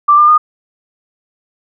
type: tone with pitch steps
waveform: sine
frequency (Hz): 1175 / 1199 / 1223.5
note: D6 / D6 / D#6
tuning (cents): +1 / +36 / -29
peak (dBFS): -4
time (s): 0.08-0.38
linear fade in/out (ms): 10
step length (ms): 100
effects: none